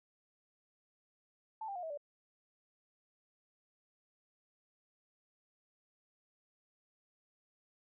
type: tone with pitch steps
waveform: sine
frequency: 880 / 793.1 / 714.8 / 644.2 / 580.6 Hz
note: A5 / G5 / F5 / E5 / D5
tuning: 0 / +20 / +40 / -40 / -20 cents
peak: -39 dBFS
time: 1.61-1.975 s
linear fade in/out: 5 ms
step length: 73 ms
effects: none